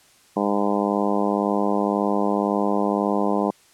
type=harmonic tone; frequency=101.9 Hz; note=G#2; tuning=32 cents flat; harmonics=2 / 3 / 4 / 5 / 6 / 7 / 8 / 9 / 10; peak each=-24 / -26 / -27 / -28 / -29 / -29 / -30 / -31 / -31 dBFS; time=0.36-3.51 s; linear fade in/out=10 ms; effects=white hiss -55 dBFS RMS until 3.73 s + low-pass 10000 Hz 12 dB/octave